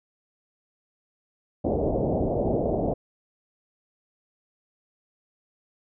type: low-pass noise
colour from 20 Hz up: white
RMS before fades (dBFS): -25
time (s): 1.64-2.94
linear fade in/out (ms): 10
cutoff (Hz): 690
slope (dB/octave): 48
effects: none